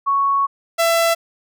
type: tone pair in turn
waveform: sine / sawtooth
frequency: 1110 / 668.8 Hz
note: C#6 / E5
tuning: +2 / +25 cents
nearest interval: major sixth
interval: 877 cents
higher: first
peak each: -14 / -10 dBFS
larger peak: second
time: 0.06-0.47 / 0.78-1.15 s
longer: first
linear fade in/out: 20 ms
effects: none